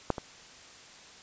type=clicks; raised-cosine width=1 ms; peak=-11 / -21 dBFS; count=2; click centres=0.103 / 0.182 s; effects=white hiss -51 dBFS RMS until 1.22 s + resampled to 16000 Hz